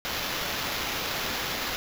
white noise with sample-and-hold, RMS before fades -31 dBFS, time 0.05-1.76 s, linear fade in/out 0 ms, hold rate 8820 Hz, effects none

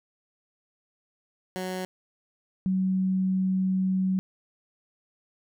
15% pulse / sine tone pair in turn, 185 / 188.02 Hz, F#3 / F#3, 0 / +28 cents, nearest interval unison, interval 28 cents, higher second, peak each -24 / -22 dBFS, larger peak second, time 1.56-1.85 / 2.66-4.19 s, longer second, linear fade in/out 0 ms, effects none

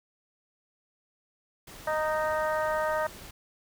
pink noise, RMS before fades -46 dBFS, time 1.67-3.31 s, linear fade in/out 5 ms
harmonic tone, 310 Hz, D#4, 6 cents flat, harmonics 2 / 3 / 4 / 5 / 6, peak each -28 / -32 / -34 / -36 / -38 dBFS, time 1.87-3.07 s, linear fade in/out 5 ms
effects none

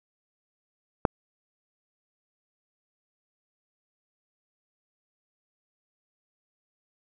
click, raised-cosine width 1 ms, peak -5 dBFS, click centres 1.052 s, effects none

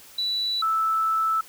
sine tone pair in turn, 3951 / 1314.8 Hz, B7 / E6, 0 / -5 cents, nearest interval octave + perfect fifth, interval 1905 cents, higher first, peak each -23 / -20 dBFS, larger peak second, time 0.18-0.62 / 0.62-1.41 s, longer second, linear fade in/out 5 ms, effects white hiss -48 dBFS RMS until 1.48 s

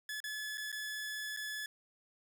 sawtooth tone with dropouts, 1715 Hz, A6, 45 cents flat, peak -35 dBFS, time 0.09-1.66 s, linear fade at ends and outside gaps 2 ms, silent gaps 0.203-0.24 / 0.574-0.579 / 0.718-0.726 / 1.365-1.371 s, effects none

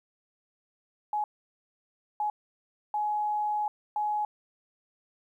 sine tone bursts at uneven times, 841 Hz, G#5, 22 cents sharp, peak -26 dBFS, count 4, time 1.13-1.24 / 2.2-2.3 / 2.94-3.68 / 3.96-4.25 s, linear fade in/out 2 ms, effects 11-bit

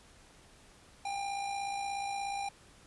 square tone with amplitude modulation, 799 Hz, G5, 33 cents sharp, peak -33 dBFS, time 1.05-2.49 s, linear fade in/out 5 ms, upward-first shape sine, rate 56.8 Hz, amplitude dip 45%, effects pink hiss -59 dBFS RMS until 2.86 s + resampled to 24000 Hz

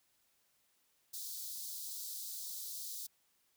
white high-pass noise, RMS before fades -44 dBFS, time 1.13-3.07 s, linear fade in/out 10 ms, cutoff 3800 Hz, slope 48 dB/octave, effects white hiss -75 dBFS RMS until 3.56 s

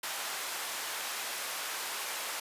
pink high-pass noise, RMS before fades -37 dBFS, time 0.03-2.4 s, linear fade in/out 5 ms, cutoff 840 Hz, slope 12 dB/octave, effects resampled to 32000 Hz

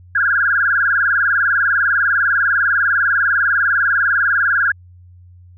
sine tone with vibrato, 1517 Hz, F#6, 43 cents sharp, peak -12 dBFS, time 0.15-4.72 s, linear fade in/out 5 ms, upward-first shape sine, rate 20 Hz, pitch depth 170 cents each way, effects added 89 Hz sine -40 dBFS peak until 5.57 s

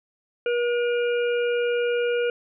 harmonic tone with a mistuned harmonic, 480 Hz, B4, 49 cents flat, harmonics 1 / 3 / 5 / 6, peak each -21 / -31 / -35 / -37 dBFS, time 0.46-2.3 s, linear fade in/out 2 ms, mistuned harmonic 6, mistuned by -19 cents, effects none

